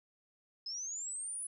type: linear sweep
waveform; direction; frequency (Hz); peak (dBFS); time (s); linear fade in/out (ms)
sine; up; 5070 to 10150; -38; 0.66-1.47; 5
effects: none